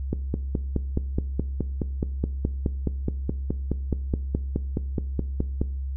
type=click train; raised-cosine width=3 ms; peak=-11 dBFS; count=27; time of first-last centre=0.13-5.615 s; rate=4.74 Hz; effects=noise-tail reverb RT60 0.5 s tail -18 dB re dry + added 67 Hz sine -27 dBFS peak until 5.96 s